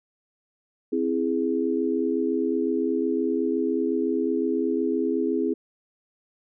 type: chord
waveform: sine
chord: C augmented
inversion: none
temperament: equal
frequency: 261.6 / 329.6 / 415.3 Hz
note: C4 / E4 / G#4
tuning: 0 / 0 / 0 cents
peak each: -26 dBFS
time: 0.92-5.54 s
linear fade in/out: 10 ms
effects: none